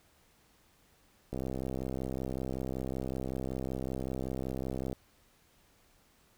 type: click train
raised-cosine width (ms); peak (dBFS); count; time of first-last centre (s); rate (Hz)
2; -23; 236; 1.33-4.929; 65.3
effects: pink hiss -66 dBFS RMS until 6.37 s